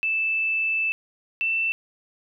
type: tone pair in turn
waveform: sine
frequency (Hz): 2637 / 2669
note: E7 / E7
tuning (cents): 0 / +21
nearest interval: unison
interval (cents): 21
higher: second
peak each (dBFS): -21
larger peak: neither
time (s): 0.03-0.92 / 1.41-1.72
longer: first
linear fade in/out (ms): 0
effects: none